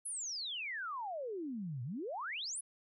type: exponential two-way sweep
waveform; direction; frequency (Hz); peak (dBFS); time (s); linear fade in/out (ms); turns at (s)
sine; down then up; 10960 to 114.9 to 10960; -38; 0.05-2.61; 10; 1.83
effects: none